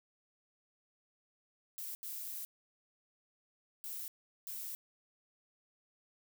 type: noise bursts at uneven times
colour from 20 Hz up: violet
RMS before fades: -43 dBFS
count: 4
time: 1.78-1.95 / 2.03-2.45 / 3.84-4.08 / 4.47-4.75 s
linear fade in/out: 0 ms
effects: none